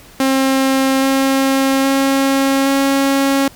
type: tone with pitch steps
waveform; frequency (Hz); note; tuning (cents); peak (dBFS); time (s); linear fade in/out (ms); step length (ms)
sawtooth; 267.1 / 269.4 / 271.8 / 274.1; C4 / C#4 / C#4 / C#4; +36 / -49 / -34 / -19; -8; 0.2-3.48; 2; 820
effects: pink hiss -42 dBFS RMS until 3.55 s